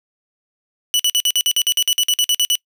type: tone bursts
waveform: sawtooth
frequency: 2960 Hz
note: F#7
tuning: in tune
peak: -10 dBFS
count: 16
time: 0.94-2.554 s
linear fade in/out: 0 ms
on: 54 ms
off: 50 ms
effects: noise-tail reverb RT60 0.1 s tail -25 dB re dry